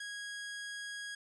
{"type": "tone", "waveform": "sawtooth", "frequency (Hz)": 1650, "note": "G#6", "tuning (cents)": -12, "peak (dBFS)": -37, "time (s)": [0, 1.15], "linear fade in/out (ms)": 5, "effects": ["resampled to 24000 Hz"]}